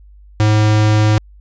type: tone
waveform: square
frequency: 107 Hz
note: A2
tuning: 48 cents flat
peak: -10 dBFS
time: 0.4-1.18 s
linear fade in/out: 0 ms
effects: added 50 Hz sine -39 dBFS peak until 1.4 s + resampled to 16000 Hz